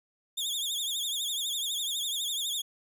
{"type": "tone with vibrato", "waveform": "sawtooth", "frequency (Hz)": 3486, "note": "A7", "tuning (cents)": -17, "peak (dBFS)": -27, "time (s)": [0.37, 2.62], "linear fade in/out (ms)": 10, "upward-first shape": "triangle", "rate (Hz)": 12, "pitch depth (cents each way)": 140, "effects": []}